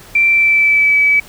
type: tone with pitch glide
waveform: sine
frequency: 2349 to 2291 Hz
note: D7 to D7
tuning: 0 to -44 cents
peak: -8 dBFS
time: 0.15-1.2 s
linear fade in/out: 5 ms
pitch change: -44 cents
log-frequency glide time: 0.26-0.97 s
effects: pink hiss -39 dBFS RMS until 1.28 s